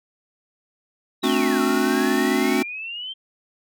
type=exponential two-way sweep; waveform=sine; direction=down then up; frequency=3951 to 1318.5 to 3165 Hz; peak=-29 dBFS; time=1.22-3.14 s; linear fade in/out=20 ms; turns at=1.62 s
type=chord; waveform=square; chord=D dominant seventh; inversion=second; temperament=just; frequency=220.2 / 264.3 / 293.7 / 367.1 Hz; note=A3 / C4 / D4 / F#4; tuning=+2 / +18 / 0 / -14 cents; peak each=-26 / -23 / -26 / -24 dBFS; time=1.23-2.63 s; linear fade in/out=10 ms
effects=none